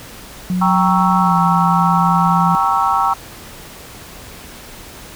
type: tone with pitch glide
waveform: sine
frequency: 182.1 to 171.88 Hz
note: F#3 to F3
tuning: -27 to -27 cents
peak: -15 dBFS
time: 0.5-2.55 s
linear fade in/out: 0 ms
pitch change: -100 cents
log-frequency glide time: 1.21-1.35 s
type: chord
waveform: sine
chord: G diminished seventh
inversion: none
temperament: equal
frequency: 784 / 932.3 / 1108.7 / 1318.5 Hz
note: G5 / Bb5 / Db6 / Fb6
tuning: 0 / 0 / 0 / 0 cents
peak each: -18 dBFS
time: 0.61-3.14 s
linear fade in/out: 10 ms
effects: pink hiss -36 dBFS RMS until 5.15 s